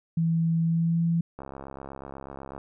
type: tone with pitch glide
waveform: sine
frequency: 164.81 to 167.69 Hz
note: E3 to E3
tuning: 0 to +30 cents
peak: -21 dBFS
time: 0.17-1.21 s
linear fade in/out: 5 ms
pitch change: +30 cents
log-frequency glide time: 0.62-1.03 s
type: click train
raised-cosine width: 1 ms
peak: -25 dBFS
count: 82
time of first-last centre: 1.39-2.579 s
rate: 68.1 Hz
effects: none